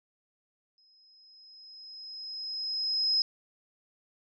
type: tone with exponential growth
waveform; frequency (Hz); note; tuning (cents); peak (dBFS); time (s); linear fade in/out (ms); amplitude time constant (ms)
sine; 5110; D#8; +45; -22; 0.78-3.22; 1; 530
effects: none